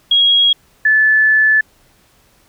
sine tone pair in turn, 3297 / 1738.5 Hz, G#7 / A6, -13 / -21 cents, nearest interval major seventh, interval 1108 cents, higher first, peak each -8 dBFS, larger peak neither, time 0.11-0.53 / 0.85-1.61 s, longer second, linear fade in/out 5 ms, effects pink hiss -53 dBFS RMS until 2.48 s

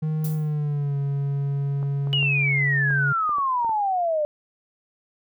triangle tone with pitch glide, 155.56 to 140.2 Hz, D#3 to C#3, 0 to +20 cents, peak -20 dBFS, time 0.02-3.13 s, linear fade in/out 10 ms, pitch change -180 cents, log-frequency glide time 0.32-0.97 s
violet noise with exponential decay, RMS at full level -32 dBFS, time 0.24-0.54 s, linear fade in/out 5 ms, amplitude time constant 64 ms
clicks, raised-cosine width 1 ms, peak -25 dBFS, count 9, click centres 1.829 / 2.072 / 2.134 / 2.229 / 2.906 / 3.293 / 3.384 / 3.647 / 3.694 s
sine exponential sweep, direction down, 2960 to 587.3 Hz, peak -20 dBFS, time 2.13-4.25 s, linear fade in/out 0 ms
effects none

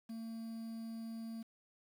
triangle tone with quantisation, 226.2 Hz, A3, 48 cents sharp, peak -40 dBFS, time 0.09-1.43 s, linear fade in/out 10 ms, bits 10, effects none

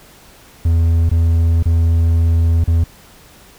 triangle tone with dropouts, 83 Hz, E2, 12 cents sharp, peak -8 dBFS, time 0.65-2.84 s, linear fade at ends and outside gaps 5 ms, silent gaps 1.094-1.113 / 1.628-1.656 / 2.641-2.676 s, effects pink hiss -44 dBFS RMS until 3.58 s

